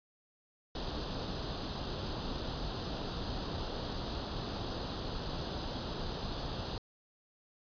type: noise with comb filter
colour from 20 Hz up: pink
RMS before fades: -38 dBFS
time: 0.75-6.78 s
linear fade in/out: 2 ms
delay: 0.23 ms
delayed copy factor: +0.75
effects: resampled to 11025 Hz